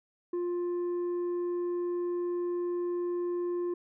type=tone with tanh clipping; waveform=sine; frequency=351.3 Hz; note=F4; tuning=10 cents sharp; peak=-30 dBFS; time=0.33-3.74 s; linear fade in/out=5 ms; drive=4 dB; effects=none